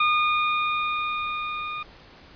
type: tone with level ramp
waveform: 25% pulse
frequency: 1221 Hz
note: D#6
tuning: 33 cents flat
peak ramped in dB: -14 to -26 dBFS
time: 0-1.83 s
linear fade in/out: 5 ms
effects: pink hiss -49 dBFS RMS until 2.35 s + resampled to 11025 Hz